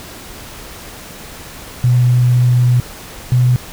sine tone pair in turn, 123.47 / 124.69 Hz, B2 / B2, 0 / +17 cents, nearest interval unison, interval 17 cents, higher second, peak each -8 dBFS, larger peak neither, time 1.84-2.8 / 3.32-3.56 s, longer first, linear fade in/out 0 ms, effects pink hiss -33 dBFS RMS until 3.72 s

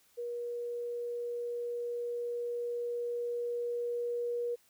sine tone with level ramp, 478.3 Hz, A#4, 44 cents sharp, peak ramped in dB -35 to -31 dBFS, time 0.17-4.56 s, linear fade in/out 20 ms, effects white hiss -67 dBFS RMS until 4.69 s

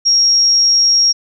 sine tone, 5590 Hz, F8, 1 cent sharp, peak -8 dBFS, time 0.05-1.13 s, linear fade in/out 20 ms, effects none

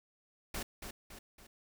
pink noise with echo, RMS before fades -39 dBFS, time 0.54-0.63 s, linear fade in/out 5 ms, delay 280 ms, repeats 3, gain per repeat -6 dB, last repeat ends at 1.47 s, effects none

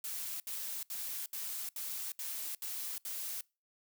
blue noise bursts, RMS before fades -40 dBFS, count 8, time 0.04-3.41 s, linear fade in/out 2 ms, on 360 ms, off 70 ms, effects noise-tail reverb RT60 0.3 s tail -25 dB re dry

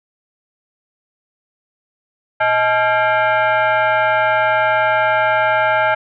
sine tone with frequency modulation, 116 Hz, A#2, 8 cents flat, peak -12 dBFS, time 2.4-5.95 s, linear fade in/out 10 ms, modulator 747 Hz, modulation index 2.3, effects none

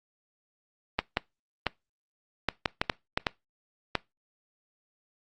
clicks, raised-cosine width 0.3 ms, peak -8 dBFS, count 10, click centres 0.99 / 1.171 / 1.667 / 2.487 / 2.658 / 2.815 / 2.898 / 3.175 / 3.268 / 3.953 s, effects noise-tail reverb RT60 0.2 s tail -22 dB re dry + Opus 24 kbps

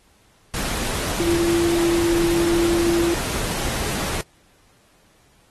sine tone in noise, 340 Hz, F4, 46 cents flat, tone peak -17 dBFS, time 1.2-3.14 s, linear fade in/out 0 ms, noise pink, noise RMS -26 dBFS, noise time 0.54-4.21 s, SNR +6 dB, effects pink hiss -58 dBFS RMS until 5.5 s + AAC 32 kbps

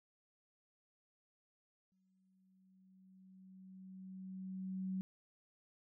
sine tone with exponential growth, 188.4 Hz, F#3, 32 cents sharp, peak -36 dBFS, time 1.92-5.01 s, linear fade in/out 0 ms, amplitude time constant 670 ms, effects none

